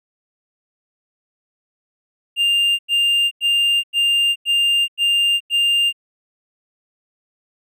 triangle tone bursts, 2800 Hz, F7, 4 cents sharp, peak -12 dBFS, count 7, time 2.36-5.928 s, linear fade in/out 50 ms, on 430 ms, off 93 ms, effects none

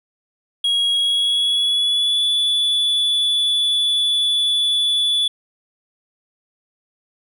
triangle tone with pitch glide, 3300 to 3448 Hz, G#7 to A7, -12 to -36 cents, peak -14 dBFS, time 0.64-5.28 s, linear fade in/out 5 ms, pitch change +76 cents, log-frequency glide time 0.91-2.25 s, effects none

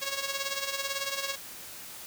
5% pulse tone with tremolo, 551 Hz, C#5, 11 cents flat, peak -17 dBFS, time 0.01-1.36 s, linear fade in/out 20 ms, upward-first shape sine, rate 18 Hz, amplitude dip 65%, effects white hiss -44 dBFS RMS until 2.06 s

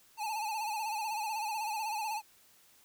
square tone with vibrato, 863 Hz, A5, 34 cents flat, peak -34 dBFS, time 0.17-2.22 s, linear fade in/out 50 ms, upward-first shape sine, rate 16 Hz, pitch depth 78 cents each way, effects white hiss -63 dBFS RMS until 2.84 s

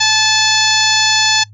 harmonic tone, 869 Hz, A5, 22 cents flat, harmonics 1 / 2 / 3 / 4 / 5 / 6 / 7 / 8, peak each -19 / -17 / -19 / -17 / -16 / -19 / -22 / -20 dBFS, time 0-1.44 s, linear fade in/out 10 ms, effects noise-tail reverb RT60 0.1 s tail -21 dB re dry + added 104 Hz sine -37 dBFS peak until 1.53 s

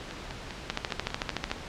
two click trains, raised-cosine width 0.2 ms, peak -19 / -10 dBFS, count 8 / 12, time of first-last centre 0.11-1.502 / 0.7-1.515 s, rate 5.03 / 13.5 Hz, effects pink hiss -41 dBFS RMS until 1.68 s + low-pass 5000 Hz 12 dB/octave

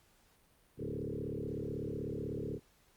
sine tone with frequency modulation, 274.5 Hz, C#4, 17 cents flat, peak -36 dBFS, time 0.77-2.6 s, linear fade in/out 50 ms, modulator 36.1 Hz, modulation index 5.3, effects pink hiss -68 dBFS RMS until 2.96 s + Opus 48 kbps

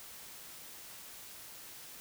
silence, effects white hiss -50 dBFS RMS until 2 s

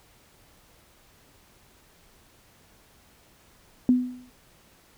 sine tone with exponential decay, 250 Hz, B3, 21 cents sharp, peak -13 dBFS, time 3.89-4.3 s, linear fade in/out 1 ms, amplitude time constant 88 ms, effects pink hiss -58 dBFS RMS until 4.97 s

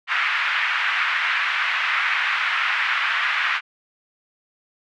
white band-pass noise, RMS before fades -22 dBFS, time 0.07-3.61 s, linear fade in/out 50 ms, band 1200 to 2400 Hz, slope 24 dB/octave, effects none

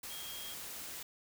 sine tone in noise, 3250 Hz, G#7, 38 cents flat, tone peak -47 dBFS, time 0.1-0.54 s, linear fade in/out 5 ms, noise white, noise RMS -45 dBFS, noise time 0.03-1.03 s, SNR -5 dB, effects none

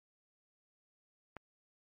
click, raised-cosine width 0.5 ms, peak -29 dBFS, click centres 1.367 s, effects MP3 64 kbps

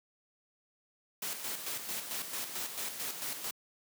white noise with tremolo, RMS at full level -37 dBFS, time 1.22-3.51 s, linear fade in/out 5 ms, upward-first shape square, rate 4.5 Hz, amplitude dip 50%, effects high-pass 150 Hz 12 dB/octave

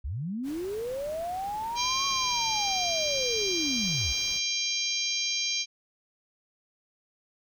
sine linear two-way sweep, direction up then down, 53.4 to 1108.7 to 53.4 Hz, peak -30 dBFS, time 0.04-4.13 s, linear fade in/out 10 ms, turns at 2.06 s
pink noise, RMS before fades -47 dBFS, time 0.43-4.41 s, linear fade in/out 50 ms
harmonic tone, 795 Hz, G5, 24 cents sharp, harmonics 3 / 4 / 5 / 6 / 7 / 8, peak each -34 / -34 / -34 / -34 / -34 / -34 dBFS, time 1.75-5.66 s, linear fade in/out 50 ms
effects none

